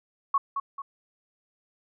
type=tone with echo; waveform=sine; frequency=1108.7 Hz; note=C#6; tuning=in tune; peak=-19 dBFS; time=0.34-0.38 s; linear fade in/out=5 ms; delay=220 ms; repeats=2; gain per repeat=-7 dB; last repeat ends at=0.82 s; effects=none